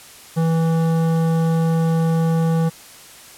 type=tone with hard clipping; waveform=triangle; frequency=163.7 Hz; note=E3; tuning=12 cents flat; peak=-17 dBFS; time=0.36-2.7 s; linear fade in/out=20 ms; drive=17 dB; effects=white hiss -42 dBFS RMS until 3.37 s + low-pass 12000 Hz 12 dB/octave